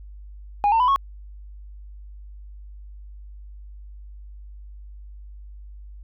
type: tone with pitch steps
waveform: sine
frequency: 820 / 904.6 / 997.9 / 1100.9 Hz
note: G#5 / A5 / B5 / C#6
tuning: -22 / +48 / +18 / -12 cents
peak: -13 dBFS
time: 0.64-0.96 s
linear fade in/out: 0 ms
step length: 80 ms
effects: tanh soft clip ceiling -14 dBFS + added 50 Hz sine -38 dBFS peak until 6.03 s